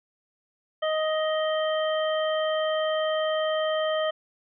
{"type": "harmonic tone", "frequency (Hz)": 625, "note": "D#5", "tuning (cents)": 8, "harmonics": [1, 2, 3, 5], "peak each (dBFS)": [-24, -32, -35, -34], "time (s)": [0.82, 4.11], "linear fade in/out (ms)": 10, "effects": []}